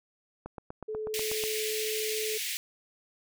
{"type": "click train", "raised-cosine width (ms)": 1, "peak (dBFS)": -25, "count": 9, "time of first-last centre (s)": [0.46, 1.438], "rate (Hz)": 8.18}
{"type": "tone", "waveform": "sine", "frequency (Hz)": 432.6, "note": "A4", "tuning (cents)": -29, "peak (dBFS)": -32, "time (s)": [0.88, 2.38], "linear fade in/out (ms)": 10}
{"type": "high-pass noise", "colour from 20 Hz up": "pink", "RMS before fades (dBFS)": -34, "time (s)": [1.14, 2.57], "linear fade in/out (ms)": 0, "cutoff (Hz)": 2000, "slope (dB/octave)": 48}
{"effects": []}